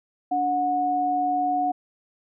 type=tone pair together; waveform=sine; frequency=290 / 730.8 Hz; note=D4 / F#5; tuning=-22 / -22 cents; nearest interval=octave + major third; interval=1600 cents; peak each=-29 / -21 dBFS; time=0.31-1.72 s; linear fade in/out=10 ms; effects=none